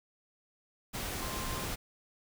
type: tone in noise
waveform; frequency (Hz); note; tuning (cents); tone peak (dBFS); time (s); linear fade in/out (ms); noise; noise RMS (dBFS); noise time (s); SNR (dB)
sine; 1046.5; C6; 0; -44; 1.2-1.65; 20; pink; -37; 0.93-1.76; -10
effects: none